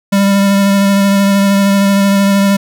square tone with vibrato, 198.2 Hz, G3, 19 cents sharp, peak -8 dBFS, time 0.12-2.57 s, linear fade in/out 10 ms, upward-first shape triangle, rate 13 Hz, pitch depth 19 cents each way, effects none

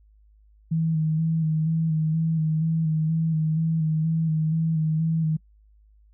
sine tone with vibrato, 159.3 Hz, D#3, 41 cents sharp, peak -20 dBFS, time 0.71-5.37 s, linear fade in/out 10 ms, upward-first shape square, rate 2.1 Hz, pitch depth 28 cents each way, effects noise-tail reverb RT60 0.1 s tail -26 dB re dry + added 52 Hz sine -53 dBFS peak until 6.13 s

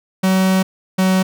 45% pulse tone pair in turn, 188.6 / 187.59 Hz, F#3 / F#3, +33 / +24 cents, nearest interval unison, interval 9 cents, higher first, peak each -12 dBFS, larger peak neither, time 0.23-0.63 / 0.98-1.23 s, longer first, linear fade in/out 10 ms, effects none

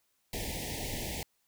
pink band-stop noise, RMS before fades -37 dBFS, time 0.33-1.23 s, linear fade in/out 2 ms, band 910 to 1800 Hz, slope 96 dB/octave, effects white hiss -75 dBFS RMS until 1.47 s

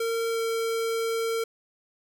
square tone with pitch glide, 457.9 to 455 Hz, A#4 to A#4, -31 to -42 cents, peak -26 dBFS, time 0-1.44 s, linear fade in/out 5 ms, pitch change -11 cents, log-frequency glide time 0.3-0.4 s, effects none

